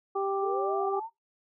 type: harmonic tone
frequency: 392.4 Hz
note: G4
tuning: 2 cents sharp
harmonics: 1 / 2 / 3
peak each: -29 / -32 / -34 dBFS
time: 0.15-1 s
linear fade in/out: 10 ms
type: linear sweep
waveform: sine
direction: up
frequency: 377.7 to 932.3 Hz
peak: -34 dBFS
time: 0.39-1.1 s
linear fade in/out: 50 ms
effects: noise-tail reverb RT60 0.2 s tail -25 dB re dry